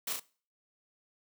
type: noise with echo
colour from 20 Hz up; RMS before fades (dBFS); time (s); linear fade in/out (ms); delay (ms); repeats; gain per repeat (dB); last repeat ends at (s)
white; -35; 0.07-0.13; 5; 34; 2; -3; 0.198
effects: noise-tail reverb RT60 0.4 s tail -21 dB re dry + high-pass 200 Hz 12 dB/octave